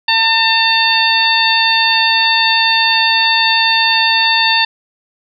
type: harmonic tone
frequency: 901 Hz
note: A5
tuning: 41 cents sharp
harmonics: 1 / 2 / 3 / 4 / 5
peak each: -16 / -16 / -16 / -16 / -16 dBFS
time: 0.08-4.65 s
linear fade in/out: 5 ms
effects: none